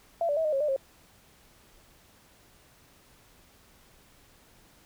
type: tone with pitch steps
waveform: sine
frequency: 675 / 581 / 644 / 613 / 545 / 600 / 539 Hz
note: E5 / D5 / E5 / D#5 / C#5 / D5 / C#5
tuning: +41 / -19 / -41 / -26 / -29 / +37 / -49 cents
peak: -24 dBFS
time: 0.21-0.763 s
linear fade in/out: 2 ms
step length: 79 ms
effects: pink hiss -59 dBFS RMS until 4.85 s